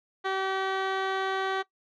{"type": "tone with low-pass filter", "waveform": "15% pulse", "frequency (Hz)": 383.3, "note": "G4", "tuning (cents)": -39, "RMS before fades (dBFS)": -29, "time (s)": [0.24, 1.63], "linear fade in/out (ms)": 20, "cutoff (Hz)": 2800, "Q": 1.4, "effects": ["noise-tail reverb RT60 0.1 s tail -19 dB re dry"]}